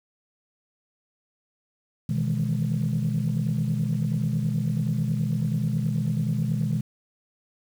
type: chord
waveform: sine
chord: E major seventh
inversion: second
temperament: equal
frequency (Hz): 123.47 / 155.56 / 164.81 / 207.7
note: B2 / D#3 / E3 / G#3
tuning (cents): 0 / 0 / 0 / 0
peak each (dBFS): -26 / -26 / -29 / -28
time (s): 2.09-6.81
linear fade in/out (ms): 5
effects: tanh soft clip ceiling -16 dBFS + 8-bit

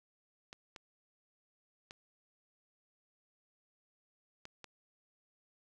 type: clicks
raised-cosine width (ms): 0.2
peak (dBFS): -30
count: 5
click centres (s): 0.529 / 0.762 / 1.909 / 4.454 / 4.643
effects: none

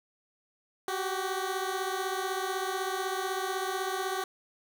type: beating tone pair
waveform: 15% pulse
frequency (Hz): 374.2 / 390.2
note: F#4 / G4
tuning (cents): +20 / -8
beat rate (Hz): 16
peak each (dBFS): -26 / -28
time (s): 0.88-4.24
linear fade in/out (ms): 2
effects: none

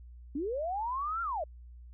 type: linear two-way sweep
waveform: sine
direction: up then down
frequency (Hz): 261.6 to 1400 to 568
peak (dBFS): -31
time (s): 0.35-1.44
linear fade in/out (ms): 5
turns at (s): 1.22
effects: added 60 Hz sine -47 dBFS peak until 1.93 s

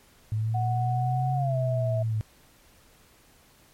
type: linear two-way sweep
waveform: sine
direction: up then down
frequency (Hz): 107.2 to 134.7 to 107.2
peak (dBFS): -24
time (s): 0.32-2.21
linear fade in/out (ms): 0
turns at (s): 1.41
type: tone with pitch glide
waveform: sine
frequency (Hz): 740 to 647.9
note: F#5 to E5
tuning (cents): 0 to -30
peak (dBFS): -28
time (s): 0.54-2.03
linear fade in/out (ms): 10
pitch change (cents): -230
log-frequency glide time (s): 1.34-1.57
effects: pink hiss -58 dBFS RMS until 3.73 s + MP3 64 kbps

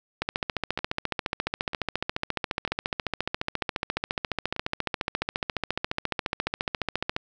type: two click trains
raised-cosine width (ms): 0.3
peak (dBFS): -18 / -10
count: 5 / 101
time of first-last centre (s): 0.79-4.564 / 0.22-7.164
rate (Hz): 1.06 / 14.4
effects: none

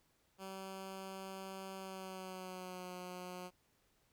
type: tone with pitch glide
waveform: 10% pulse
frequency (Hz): 191.6 to 180.95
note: G3 to F#3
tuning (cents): -39 to -38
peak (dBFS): -37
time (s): 0.38-3.51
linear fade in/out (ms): 50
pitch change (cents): -99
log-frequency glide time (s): 1.75-2.95
effects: pink hiss -75 dBFS RMS until 4.12 s

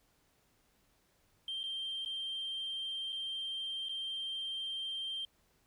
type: tone with dropouts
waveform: sine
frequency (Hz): 3158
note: G7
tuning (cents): +12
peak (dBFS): -35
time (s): 1.48-5.25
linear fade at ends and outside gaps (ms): 2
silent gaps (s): 1.632-1.638 / 2.049-2.059 / 3.123-3.127 / 3.886-3.893
effects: tanh soft clip ceiling -33 dBFS + pink hiss -72 dBFS RMS until 5.66 s

